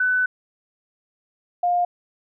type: tone pair in turn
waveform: sine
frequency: 1500 / 707.1 Hz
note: F#6 / F5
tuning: +23 / +21 cents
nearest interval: octave + minor second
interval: 1302 cents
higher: first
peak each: -17 dBFS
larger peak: neither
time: 0-0.26 / 1.63-1.85 s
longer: first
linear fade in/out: 5 ms
effects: none